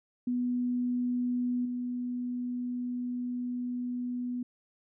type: tone with level steps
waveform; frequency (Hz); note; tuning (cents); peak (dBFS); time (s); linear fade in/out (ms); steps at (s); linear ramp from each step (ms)
sine; 246.3; B3; -5; -27 / -31; 0.27-4.43; 5; 1.65; 5
effects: none